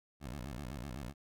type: tone with vibrato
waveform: 15% pulse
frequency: 65.41 Hz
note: C2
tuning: in tune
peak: -35 dBFS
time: 0.2-1.14 s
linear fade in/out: 50 ms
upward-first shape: square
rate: 7.9 Hz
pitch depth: 190 cents each way
effects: none